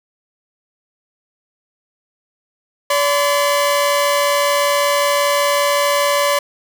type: tone pair together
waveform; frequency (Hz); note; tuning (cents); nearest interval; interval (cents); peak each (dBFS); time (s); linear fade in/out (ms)
sawtooth; 574.1 / 1023; D5 / C6; -39 / -39; minor seventh; 1000; -11 / -15; 2.9-6.39; 5
effects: none